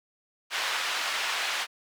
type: band-pass noise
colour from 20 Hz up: white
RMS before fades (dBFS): -30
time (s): 0.5-1.67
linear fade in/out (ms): 50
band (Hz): 860 to 3200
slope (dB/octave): 12
effects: none